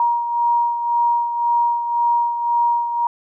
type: beating tone pair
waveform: sine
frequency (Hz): 946 / 947.9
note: A#5 / A#5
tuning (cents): +25 / +29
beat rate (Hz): 1.9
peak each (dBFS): -16 / -24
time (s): 0-3.07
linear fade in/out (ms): 2
effects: none